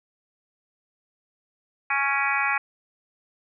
harmonic tone with a mistuned harmonic, 277.2 Hz, C#4, in tune, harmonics 3 / 4 / 5 / 6 / 7 / 8 / 9, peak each -29 / -29 / -29 / -29 / -29 / -29 / -29 dBFS, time 1.9-2.58 s, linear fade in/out 5 ms, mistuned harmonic 8, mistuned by +42 cents, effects none

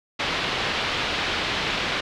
white low-pass noise, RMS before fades -26 dBFS, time 0.19-2.01 s, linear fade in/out 10 ms, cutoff 3800 Hz, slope 24 dB/octave, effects none

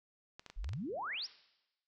clicks, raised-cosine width 0.2 ms, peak -31 dBFS, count 6, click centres 0.395 / 0.463 / 0.5 / 0.644 / 0.691 / 0.734 s
sine exponential sweep, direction up, 31.76 to 5900 Hz, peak -37 dBFS, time 0.56-1.27 s, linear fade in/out 20 ms
effects noise-tail reverb RT60 0.9 s tail -18 dB re dry

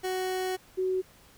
30% pulse / sine tone pair in turn, 371.9 / 373.3 Hz, F#4 / F#4, +9 / +15 cents, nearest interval unison, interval 6 cents, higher second, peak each -26 / -25 dBFS, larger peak second, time 0.03-0.57 / 0.77-1.02 s, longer first, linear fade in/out 20 ms, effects pink hiss -57 dBFS RMS until 1.37 s

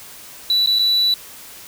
sine tone with dropouts, 3951 Hz, B7, in tune, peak -11 dBFS, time 0.5-1.14 s, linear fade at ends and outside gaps 2 ms, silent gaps 0.661-0.672 / 0.788-0.793 s, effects tanh soft clip ceiling -12 dBFS + white hiss -39 dBFS RMS until 1.67 s

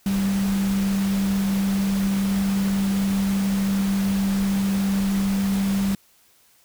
sine tone in noise, 196 Hz, G3, in tune, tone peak -19 dBFS, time 0.06-5.95 s, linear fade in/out 2 ms, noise pink, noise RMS -33 dBFS, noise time 0.06-5.95 s, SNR +11 dB, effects white hiss -58 dBFS RMS until 6.64 s

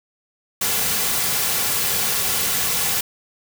white noise with comb filter, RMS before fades -21 dBFS, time 0.61-3.01 s, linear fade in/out 5 ms, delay 3.2 ms, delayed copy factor -0.5, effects none

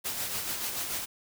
white noise with tremolo, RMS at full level -32 dBFS, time 0.04-1.06 s, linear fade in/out 20 ms, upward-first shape sine, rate 6.9 Hz, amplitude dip 40%, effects none

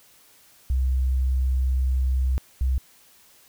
sine tone pair in turn, 64.7 / 64.7 Hz, C2 / C2, -19 / -19 cents, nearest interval unison, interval 0 cents, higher neither, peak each -19 dBFS, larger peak neither, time 0.7-2.38 / 2.61-2.78 s, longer first, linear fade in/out 0 ms, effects white hiss -55 dBFS RMS until 3.48 s

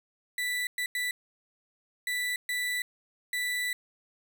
35% pulse tone bursts at uneven times, 1975.5 Hz, B6, in tune, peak -27 dBFS, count 6, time 0.38-0.67 / 0.78-0.86 / 0.95-1.11 / 2.07-2.36 / 2.49-2.82 / 3.33-3.73 s, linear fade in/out 2 ms, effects none

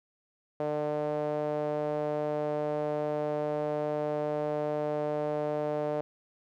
sawtooth tone with band-pass filter, 149.8 Hz, D3, 35 cents sharp, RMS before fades -31 dBFS, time 0.6-6.01 s, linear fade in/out 0 ms, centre 570 Hz, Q 3.3, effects none

